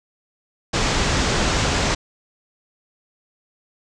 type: low-pass noise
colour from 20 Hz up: pink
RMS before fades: -20 dBFS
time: 0.73-1.95 s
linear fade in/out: 10 ms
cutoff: 7600 Hz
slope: 48 dB/octave
effects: none